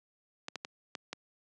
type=clicks; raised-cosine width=0.2 ms; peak=-20 dBFS; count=5; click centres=0.484 / 0.557 / 0.649 / 0.952 / 1.13 s; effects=high-pass 200 Hz 12 dB/octave + resampled to 22050 Hz